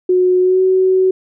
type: tone with pitch glide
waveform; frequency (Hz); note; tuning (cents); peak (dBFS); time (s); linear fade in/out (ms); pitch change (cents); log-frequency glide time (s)
sine; 365.3 to 374.9; F#4 to F#4; -22 to +23; -9; 0.09-1.11; 5; +45; 0.4-0.61
effects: none